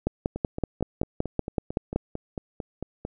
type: two click trains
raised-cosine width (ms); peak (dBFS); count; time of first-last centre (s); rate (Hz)
2; -18 / -10; 13 / 11; 0.36-3.051 / 0.07-1.96; 4.46 / 5.29
effects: none